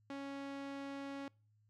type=tone with low-pass filter; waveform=sawtooth; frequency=277.2 Hz; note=C#4; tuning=in tune; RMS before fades=-45 dBFS; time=0.1-1.28 s; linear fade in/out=2 ms; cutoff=4600 Hz; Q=0.56; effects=noise-tail reverb RT60 0.4 s tail -26 dB re dry + added 106 Hz sine -69 dBFS peak until 1.69 s